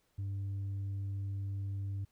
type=tone; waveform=sine; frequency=98.6 Hz; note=G2; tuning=11 cents sharp; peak=-32 dBFS; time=0.18-2.05 s; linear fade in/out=10 ms; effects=tanh soft clip ceiling -34 dBFS + pink hiss -75 dBFS RMS until 2.11 s